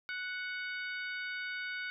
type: harmonic tone with a mistuned harmonic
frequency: 740 Hz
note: F#5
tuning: in tune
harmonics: 2 / 3 / 4 / 5 / 6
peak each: -38 / -42 / -50 / -50 / -52 dBFS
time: 0.09-1.9 s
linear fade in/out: 0 ms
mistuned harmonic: 6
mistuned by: +27 cents
effects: none